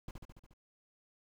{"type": "noise with echo", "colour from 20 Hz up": "brown", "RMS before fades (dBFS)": -43, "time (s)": [0.08, 0.11], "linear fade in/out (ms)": 2, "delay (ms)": 71, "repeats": 6, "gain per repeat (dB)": -3, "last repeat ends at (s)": 0.536, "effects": []}